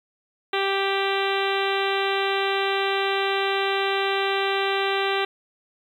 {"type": "harmonic tone", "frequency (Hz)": 392, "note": "G4", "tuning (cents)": 0, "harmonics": [1, 2, 3, 4, 5, 6, 7, 8, 9, 10], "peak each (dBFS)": [-25, -28, -30, -31, -32, -33, -33, -34, -35, -35], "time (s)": [0.53, 5.25], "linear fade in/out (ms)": 5, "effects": ["9-bit"]}